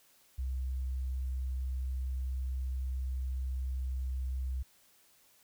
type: tone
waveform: sine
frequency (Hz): 64.6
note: C2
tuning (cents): -21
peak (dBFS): -32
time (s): 0.38-4.63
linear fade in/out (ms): 10
effects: white hiss -65 dBFS RMS until 5.43 s